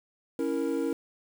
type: chord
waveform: triangle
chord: A# diminished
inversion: first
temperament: equal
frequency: 277.2 / 329.6 / 466.2 Hz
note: C#4 / E4 / A#4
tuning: 0 / 0 / 0 cents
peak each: -29 dBFS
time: 0.39-0.93 s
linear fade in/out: 2 ms
effects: 8-bit